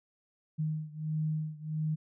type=beating tone pair; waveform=sine; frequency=154.7 / 156.2 Hz; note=D#3 / D#3; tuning=-10 / +7 cents; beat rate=1.5 Hz; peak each=-33 / -35 dBFS; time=0.58-1.96 s; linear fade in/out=20 ms; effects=none

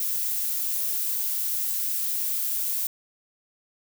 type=noise; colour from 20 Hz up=violet; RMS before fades=-27 dBFS; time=0-2.87 s; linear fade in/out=2 ms; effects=none

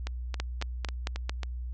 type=two click trains; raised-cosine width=0.2 ms; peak=-14 / -18 dBFS; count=5 / 6; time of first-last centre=0.4-1.295 / 0.07-1.432 s; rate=4.47 / 3.67 Hz; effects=added 61 Hz sine -33 dBFS peak until 1.73 s + low-pass 7000 Hz 12 dB/octave

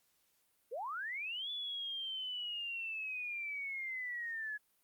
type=linear two-way sweep; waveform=sine; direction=up then down; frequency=415.3 to 3462 to 1684 Hz; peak=-38 dBFS; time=0.71-4.58 s; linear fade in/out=20 ms; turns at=1.5 s; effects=white hiss -75 dBFS RMS until 4.83 s + Opus 48 kbps

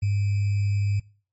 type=tone with sample-and-hold; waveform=sine; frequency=101.2 Hz; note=G#2; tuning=44 cents flat; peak=-20 dBFS; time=0.02-1 s; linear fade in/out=10 ms; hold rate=2450 Hz; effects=noise-tail reverb RT60 0.4 s tail -22 dB re dry + MP3 32 kbps

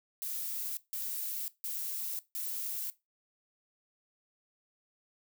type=noise bursts; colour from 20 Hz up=violet; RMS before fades=-37 dBFS; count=4; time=0.22-2.9 s; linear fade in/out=0 ms; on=550 ms; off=160 ms; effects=noise-tail reverb RT60 0.2 s tail -17 dB re dry

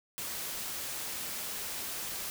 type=noise; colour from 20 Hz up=white; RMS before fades=-38 dBFS; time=0.18-2.3 s; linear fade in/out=0 ms; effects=none

